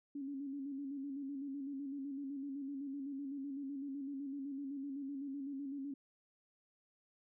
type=tone with vibrato; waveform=sine; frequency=277.3 Hz; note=C#4; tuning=1 cent sharp; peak=-40 dBFS; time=0.15-5.94 s; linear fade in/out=5 ms; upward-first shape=square; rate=7.9 Hz; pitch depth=50 cents each way; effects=none